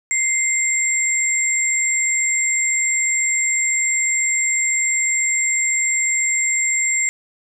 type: tone pair together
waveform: sine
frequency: 2093 / 7459 Hz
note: C7 / A#8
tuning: 0 / 0 cents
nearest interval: octave + minor seventh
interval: 2200 cents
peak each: -20 / -18 dBFS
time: 0.11-7.09 s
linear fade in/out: 0 ms
effects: none